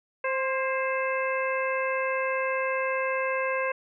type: harmonic tone with a mistuned harmonic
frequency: 525 Hz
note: C5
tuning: 6 cents sharp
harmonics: 1 / 2 / 3 / 4 / 5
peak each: -28 / -31 / -33 / -34 / -35 dBFS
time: 0.24-3.72 s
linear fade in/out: 5 ms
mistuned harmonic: 3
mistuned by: +38 cents
effects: none